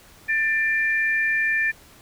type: tone pair together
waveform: sine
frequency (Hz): 1779 / 2375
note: A6 / D7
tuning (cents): +19 / +19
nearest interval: perfect fourth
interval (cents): 500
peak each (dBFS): -20 / -25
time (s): 0.28-1.72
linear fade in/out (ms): 20
effects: pink hiss -50 dBFS RMS until 2.01 s